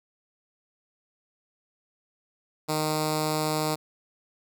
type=tone with notch filter; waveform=5% pulse; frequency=154.5 Hz; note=D#3; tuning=12 cents flat; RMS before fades=-27 dBFS; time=2.68-3.76 s; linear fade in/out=20 ms; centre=1700 Hz; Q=0.93; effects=none